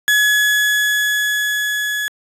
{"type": "tone with level ramp", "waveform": "35% pulse", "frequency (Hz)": 1694, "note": "G#6", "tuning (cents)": 34, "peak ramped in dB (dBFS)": [-9, -17], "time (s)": [0.08, 2.08], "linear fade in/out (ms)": 0, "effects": ["resampled to 32000 Hz"]}